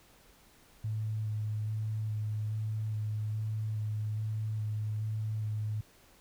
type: tone with vibrato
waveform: sine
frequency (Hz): 107.8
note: A2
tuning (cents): -35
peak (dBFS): -31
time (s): 0.84-5.81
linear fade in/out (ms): 5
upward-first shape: square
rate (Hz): 1.2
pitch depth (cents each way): 13
effects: pink hiss -61 dBFS RMS until 6.2 s